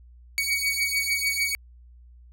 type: beating tone pair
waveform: sawtooth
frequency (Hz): 2245 / 2251.7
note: C#7 / C#7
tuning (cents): +21 / +27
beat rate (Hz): 6.7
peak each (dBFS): -23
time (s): 0.38-1.55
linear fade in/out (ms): 0
effects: added 60 Hz sine -47 dBFS peak until 2.32 s